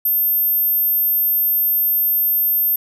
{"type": "tone", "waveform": "sine", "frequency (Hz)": 13290, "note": "G#9", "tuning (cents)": 0, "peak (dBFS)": -14, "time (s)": [0.05, 2.76], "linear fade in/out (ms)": 5, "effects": []}